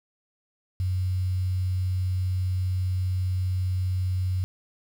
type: tone with quantisation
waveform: sine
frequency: 92.5 Hz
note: F#2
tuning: in tune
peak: -23 dBFS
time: 0.8-4.44 s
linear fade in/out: 0 ms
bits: 8
effects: none